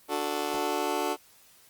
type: chord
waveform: 20% pulse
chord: D major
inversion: none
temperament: just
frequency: 293.7 / 367.1 / 440.5 Hz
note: D4 / F#4 / A4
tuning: 0 / -14 / +2 cents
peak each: -28 / -26 / -27 dBFS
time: 0.08-1.17 s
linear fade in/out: 50 ms
effects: white hiss -58 dBFS RMS until 1.69 s + Opus 24 kbps